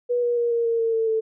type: tone with pitch steps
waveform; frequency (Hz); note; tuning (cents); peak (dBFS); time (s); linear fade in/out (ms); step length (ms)
sine; 486.2 / 479.8 / 473.5 / 467.2 / 461 / 455 / 448.9 / 443; B4 / A#4 / A#4 / A#4 / A#4 / A#4 / A4 / A4; -27 / +50 / +27 / +4 / -19 / -42 / +35 / +12; -19; 0.09-1.21; 20; 140
effects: none